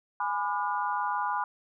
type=chord; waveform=sine; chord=G# diminished seventh; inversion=none; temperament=just; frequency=830.6 / 996.7 / 1196.1 / 1435.3 Hz; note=G#5 / B5 / D6 / F6; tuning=0 / +16 / +31 / +47 cents; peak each=-32 / -30 / -35 / -36 dBFS; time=0.2-1.44 s; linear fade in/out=2 ms; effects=none